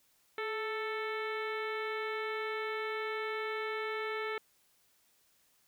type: harmonic tone with a mistuned harmonic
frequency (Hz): 440.9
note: A4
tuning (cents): +4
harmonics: 1 / 2 / 3 / 4 / 5 / 6 / 7 / 8 / 9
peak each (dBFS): -37 / -45 / -41 / -43 / -42 / -53 / -52 / -54 / -55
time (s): 0.38-4.38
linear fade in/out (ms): 2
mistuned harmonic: 1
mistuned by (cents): -42
effects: white hiss -70 dBFS RMS until 5.67 s